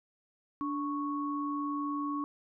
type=tone pair together; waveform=sine; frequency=291.3 / 1107.5 Hz; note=D4 / C#6; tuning=-14 / -2 cents; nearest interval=octave + major seventh; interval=2312 cents; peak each=-33 / -35 dBFS; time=0.61-2.24 s; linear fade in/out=0 ms; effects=none